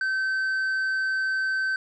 sine tone with tanh clipping, 1542 Hz, G6, 29 cents flat, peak -24 dBFS, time 0.01-1.76 s, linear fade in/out 2 ms, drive 4 dB, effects none

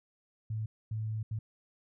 sine tone bursts at uneven times, 109.3 Hz, A2, 11 cents flat, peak -32 dBFS, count 3, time 0.5-0.66 / 0.91-1.23 / 1.31-1.39 s, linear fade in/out 5 ms, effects none

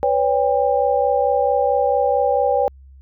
sine tone cluster, 499.5 / 564 / 799 Hz, B4 / C#5 / G5, +20 / +30 / +33 cents, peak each -19 dBFS, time 0.03-2.68 s, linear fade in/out 0 ms, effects added 67 Hz sine -41 dBFS peak until 3.01 s

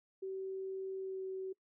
sine tone with pitch glide, 382.5 to 379.2 Hz, G4 to F#4, -42 to +43 cents, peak -38 dBFS, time 0.22-1.53 s, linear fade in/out 10 ms, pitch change -15 cents, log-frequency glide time 0.98-1.24 s, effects noise-tail reverb RT60 0.1 s tail -23 dB re dry

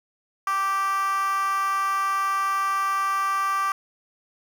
10% pulse tone with high-pass filter, 390.4 Hz, G4, 7 cents flat, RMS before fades -24 dBFS, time 0.47-3.72 s, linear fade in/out 2 ms, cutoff 1100 Hz, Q 9.6, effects 9-bit

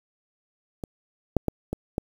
clicks, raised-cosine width 2 ms, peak -19 / -6 / -10 / -15 / -12 dBFS, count 5, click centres 0.838 / 1.367 / 1.483 / 1.73 / 1.981 s, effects 7-bit

